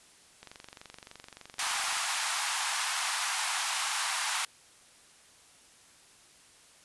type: click train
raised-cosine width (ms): 0.2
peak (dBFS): -28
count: 37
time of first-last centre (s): 0.43-1.968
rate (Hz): 23.4
type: high-pass noise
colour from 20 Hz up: pink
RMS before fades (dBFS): -31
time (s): 1.59-4.45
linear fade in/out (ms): 2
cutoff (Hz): 790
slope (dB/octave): 48
effects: white hiss -58 dBFS RMS until 6.84 s + resampled to 24000 Hz